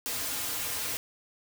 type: noise with comb filter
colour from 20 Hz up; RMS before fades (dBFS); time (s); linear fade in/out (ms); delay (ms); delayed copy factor
white; -33; 0.06-0.97; 0; 5.3; -0.75
effects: none